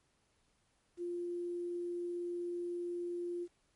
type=tone with quantisation; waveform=sine; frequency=349.2 Hz; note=F4; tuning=in tune; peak=-36 dBFS; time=0.97-3.48 s; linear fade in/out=50 ms; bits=11; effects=pink hiss -75 dBFS RMS until 3.75 s + MP3 48 kbps